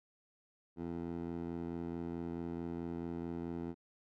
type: tone with band-pass filter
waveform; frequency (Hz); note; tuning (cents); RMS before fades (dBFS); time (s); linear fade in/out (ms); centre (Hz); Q
15% pulse; 84.6; E2; +45; -41; 0.76-3.75; 50; 330; 1.1
effects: none